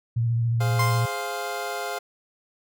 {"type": "tone with vibrato", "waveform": "sine", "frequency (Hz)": 116.54, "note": "A#2", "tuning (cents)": 0, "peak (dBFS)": -20, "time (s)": [0.16, 1.06], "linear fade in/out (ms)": 10, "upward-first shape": "sine", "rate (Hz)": 14, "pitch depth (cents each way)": 31}
{"type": "chord", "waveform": "25% pulse", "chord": "F minor", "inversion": "first", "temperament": "equal", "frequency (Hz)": [415.3, 523.3, 698.5], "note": ["Ab4", "C5", "F5"], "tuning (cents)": [0, 0, 0], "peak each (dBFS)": [-30, -31, -27], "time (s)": [0.6, 1.99], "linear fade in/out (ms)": 10}
{"type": "tone with exponential decay", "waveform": "30% pulse", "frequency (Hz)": 1046.5, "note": "C6", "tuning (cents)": 0, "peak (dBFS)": -19, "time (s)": [0.79, 1.67], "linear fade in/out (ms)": 5, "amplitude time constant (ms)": 190}
{"effects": []}